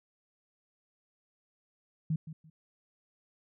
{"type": "tone with echo", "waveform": "sine", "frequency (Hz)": 158, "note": "D#3", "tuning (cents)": 27, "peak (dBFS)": -27, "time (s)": [2.1, 2.16], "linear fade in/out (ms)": 5, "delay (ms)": 170, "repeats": 2, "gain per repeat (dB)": -13, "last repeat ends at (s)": 2.5, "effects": []}